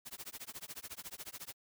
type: noise with tremolo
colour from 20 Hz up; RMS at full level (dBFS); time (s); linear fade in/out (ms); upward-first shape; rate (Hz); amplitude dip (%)
white; -44; 0.05-1.54; 20; sine; 14; 100
effects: none